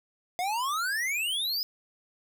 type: exponential sweep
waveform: square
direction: up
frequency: 697 to 5120 Hz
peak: -28 dBFS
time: 0.39-1.63 s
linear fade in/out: 0 ms
effects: none